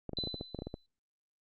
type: clicks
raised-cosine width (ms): 2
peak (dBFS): -25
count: 12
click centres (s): 0.093 / 0.133 / 0.187 / 0.238 / 0.273 / 0.343 / 0.411 / 0.547 / 0.589 / 0.621 / 0.67 / 0.741
type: tone with exponential decay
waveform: sine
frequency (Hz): 4014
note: B7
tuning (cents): +27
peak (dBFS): -32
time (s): 0.17-0.86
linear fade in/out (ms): 1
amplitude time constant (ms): 150
effects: Opus 48 kbps